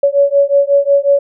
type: beating tone pair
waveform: sine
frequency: 560 / 565.5 Hz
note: C#5 / C#5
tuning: +18 / +34 cents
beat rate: 5.5 Hz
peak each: -11 dBFS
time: 0.03-1.19 s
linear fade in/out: 5 ms
effects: none